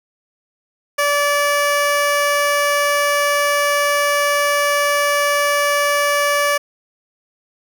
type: tone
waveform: 15% pulse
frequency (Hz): 578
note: D5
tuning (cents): -28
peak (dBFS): -8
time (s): 0.98-6.58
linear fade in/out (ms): 10
effects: none